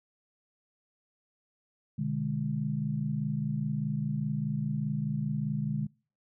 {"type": "chord", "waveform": "sine", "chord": "G# diminished", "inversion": "first", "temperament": "just", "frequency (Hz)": [124.59, 149.51, 207.7], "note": ["B2", "D3", "G#3"], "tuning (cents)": [16, 31, 0], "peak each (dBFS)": [-36, -31, -33], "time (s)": [1.98, 5.87], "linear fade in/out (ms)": 10, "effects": ["noise-tail reverb RT60 0.4 s tail -25 dB re dry"]}